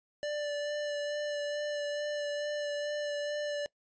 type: tone with vibrato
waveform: square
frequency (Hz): 587.3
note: D5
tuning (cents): 0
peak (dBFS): -33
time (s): 0.23-3.66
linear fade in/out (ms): 0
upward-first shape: sine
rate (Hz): 2.3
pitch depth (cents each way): 15
effects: noise-tail reverb RT60 0.1 s tail -22 dB re dry + resampled to 16000 Hz